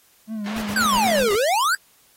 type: tone with vibrato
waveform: triangle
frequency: 212.6 Hz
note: G#3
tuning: 41 cents sharp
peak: -24 dBFS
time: 0.27-1.3 s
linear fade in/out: 50 ms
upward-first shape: triangle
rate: 4.1 Hz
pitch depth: 93 cents each way
type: band-pass noise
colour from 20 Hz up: pink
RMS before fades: -35 dBFS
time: 0.46-1.19 s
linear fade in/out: 0 ms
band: 550 to 3600 Hz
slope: 12 dB/octave
type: noise bursts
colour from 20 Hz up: pink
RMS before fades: -34 dBFS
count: 7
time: 0.56-1.358 s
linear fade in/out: 5 ms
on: 60 ms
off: 63 ms
type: exponential two-way sweep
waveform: square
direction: down then up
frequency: 1610 to 390 to 1610 Hz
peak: -18 dBFS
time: 0.76-1.75 s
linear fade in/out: 2 ms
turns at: 1.33 s
effects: white hiss -57 dBFS RMS until 2.16 s + AAC 48 kbps